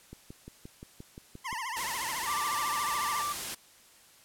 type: click train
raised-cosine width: 3 ms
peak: -31 dBFS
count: 9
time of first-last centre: 0.13-1.529 s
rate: 5.72 Hz
type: tone with vibrato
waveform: 25% pulse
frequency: 971 Hz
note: B5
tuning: 30 cents flat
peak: -30 dBFS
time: 1.44-3.23 s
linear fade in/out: 20 ms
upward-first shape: triangle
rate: 14 Hz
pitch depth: 210 cents each way
type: noise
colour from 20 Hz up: white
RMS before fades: -36 dBFS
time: 1.76-3.55 s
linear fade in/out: 10 ms
type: tone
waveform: triangle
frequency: 1174.7 Hz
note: D6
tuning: in tune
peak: -29 dBFS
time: 2.27-3.33 s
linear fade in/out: 10 ms
effects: white hiss -58 dBFS RMS until 4.24 s + low-pass 12000 Hz 12 dB/octave